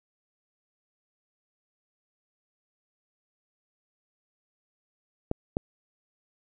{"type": "clicks", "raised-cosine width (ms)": 2, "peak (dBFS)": -13, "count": 2, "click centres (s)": [5.314, 5.569], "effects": []}